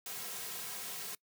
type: noise with comb filter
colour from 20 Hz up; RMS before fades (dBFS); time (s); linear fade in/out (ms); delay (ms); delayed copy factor
white; -42; 0.06-1.15; 2; 3.4; -0.65
effects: noise-tail reverb RT60 0.1 s tail -24 dB re dry + high-pass 150 Hz 12 dB/octave